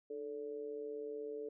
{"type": "tone with amplitude modulation", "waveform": "sine", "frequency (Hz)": 438.3, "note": "A4", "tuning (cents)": -7, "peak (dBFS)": -37, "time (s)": [0.1, 1.49], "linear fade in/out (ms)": 5, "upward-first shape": "sine", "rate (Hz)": 136, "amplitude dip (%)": 75, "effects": []}